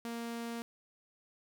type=tone; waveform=sawtooth; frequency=233.1 Hz; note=A#3; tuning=in tune; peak=-34 dBFS; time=0.05-0.62 s; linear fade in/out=0 ms; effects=none